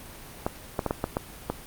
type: clicks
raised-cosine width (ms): 1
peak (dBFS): -11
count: 7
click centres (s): 0.465 / 0.792 / 0.863 / 0.909 / 1.041 / 1.169 / 1.5
effects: pink hiss -44 dBFS RMS until 1.66 s + Opus 32 kbps